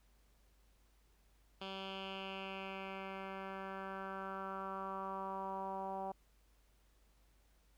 10% pulse tone with low-pass filter sweep, 192.6 Hz, G3, 30 cents flat, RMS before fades -44 dBFS, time 1.61-6.12 s, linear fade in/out 5 ms, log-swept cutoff 3500 to 810 Hz, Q 3.7, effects added 50 Hz sine -68 dBFS peak until 7.77 s + pink hiss -75 dBFS RMS until 7.77 s

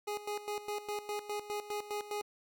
25% pulse tone with tremolo, 415.3 Hz, G#4, in tune, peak -31 dBFS, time 0.07-2.22 s, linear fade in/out 10 ms, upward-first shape square, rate 4.9 Hz, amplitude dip 75%, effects none

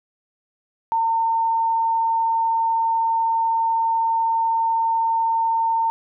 sine tone, 908 Hz, A#5, 46 cents flat, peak -17 dBFS, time 0.92-5.9 s, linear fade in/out 0 ms, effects none

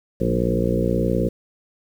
harmonic tone with a mistuned harmonic, 59 Hz, A#1, 22 cents sharp, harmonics 1 / 2 / 3 / 4 / 5 / 6 / 7 / 8 / 9, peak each -27 / -26 / -24 / -27 / -29 / -27 / -29 / -26 / -27 dBFS, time 0.2-1.29 s, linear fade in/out 10 ms, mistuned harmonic 3, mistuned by +42 cents, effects 8-bit

